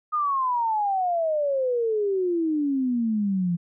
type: exponential sweep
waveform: sine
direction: down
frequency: 1244.5 to 168.8 Hz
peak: -21 dBFS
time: 0.12-3.57 s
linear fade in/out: 20 ms
effects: none